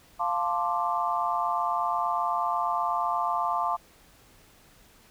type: chord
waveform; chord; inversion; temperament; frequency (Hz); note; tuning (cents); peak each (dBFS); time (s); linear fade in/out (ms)
sine; D minor seventh; first; equal; 698.5 / 880 / 1046.5 / 1174.7; F5 / A5 / C6 / D6; 0 / 0 / 0 / 0; -30; 0.19-3.77; 20
effects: pink hiss -57 dBFS RMS until 5.1 s